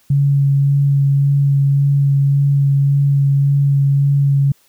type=tone with vibrato; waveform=sine; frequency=140 Hz; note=C#3; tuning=18 cents sharp; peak=-10 dBFS; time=0.1-4.52 s; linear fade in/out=5 ms; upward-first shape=sine; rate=1.8 Hz; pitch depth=11 cents each way; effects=white hiss -55 dBFS RMS until 4.68 s